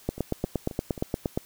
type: two click trains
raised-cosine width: 2 ms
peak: -24 / -12 dBFS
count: 4 / 12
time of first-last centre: 0.18-0.978 / 0.09-1.375 s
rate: 3.76 / 8.56 Hz
effects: white hiss -53 dBFS RMS until 1.45 s